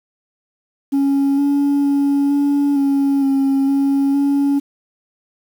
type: tone with pitch steps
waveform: sine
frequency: 277.2 / 283.3 / 281.4 / 284.6 / 277.6 / 272.3 / 276.4 / 281 Hz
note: C#4 / C#4 / C#4 / C#4 / C#4 / C#4 / C#4 / C#4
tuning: 0 / +38 / +26 / +46 / +3 / -31 / -5 / +24 cents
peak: -10 dBFS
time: 0.92-4.6 s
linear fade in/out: 20 ms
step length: 460 ms
effects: tanh soft clip ceiling -12 dBFS + 7-bit